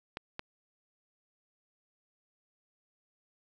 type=clicks; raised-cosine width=0.3 ms; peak=-21 dBFS; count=2; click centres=0.171 / 0.394 s; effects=none